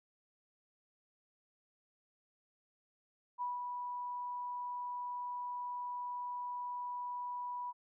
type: tone with ADSR envelope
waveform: sine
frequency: 981 Hz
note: B5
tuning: 12 cents flat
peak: -34 dBFS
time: 3.38-7.73 s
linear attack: 37 ms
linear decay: 170 ms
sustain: -4 dB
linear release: 35 ms
effects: none